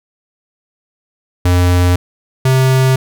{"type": "tone pair in turn", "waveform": "square", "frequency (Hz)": [89.1, 131.11], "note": ["F2", "C3"], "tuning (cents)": [35, 4], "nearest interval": "perfect fifth", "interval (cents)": 669, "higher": "second", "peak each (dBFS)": -9, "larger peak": "neither", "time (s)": [[1.45, 1.96], [2.45, 2.96]], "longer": "neither", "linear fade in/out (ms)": 5, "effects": []}